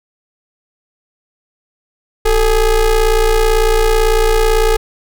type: ring-modulated tone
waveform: square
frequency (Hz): 207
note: G#3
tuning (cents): -5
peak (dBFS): -7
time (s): 2.25-4.77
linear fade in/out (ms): 10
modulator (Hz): 236
effects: none